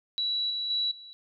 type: tone with level steps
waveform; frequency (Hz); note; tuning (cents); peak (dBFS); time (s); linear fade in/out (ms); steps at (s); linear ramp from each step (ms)
sine; 3923; B7; -12; -26 / -29 / -25 / -44; 0.18-1.13; 0; 0.5 / 0.7 / 0.91; 5
effects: none